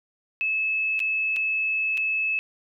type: tone with dropouts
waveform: sine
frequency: 2600 Hz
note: E7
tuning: 24 cents flat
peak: -22 dBFS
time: 0.41-2.39 s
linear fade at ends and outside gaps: 0 ms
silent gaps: 0.993-1.002 / 1.362-1.366 / 1.973-1.977 s
effects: none